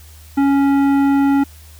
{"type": "tone with tanh clipping", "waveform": "triangle", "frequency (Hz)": 278, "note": "C#4", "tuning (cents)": 5, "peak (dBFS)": -13, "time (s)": [0.37, 1.44], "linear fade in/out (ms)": 10, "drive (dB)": 17, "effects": ["added 77 Hz sine -39 dBFS peak until 1.79 s", "white hiss -46 dBFS RMS until 1.79 s"]}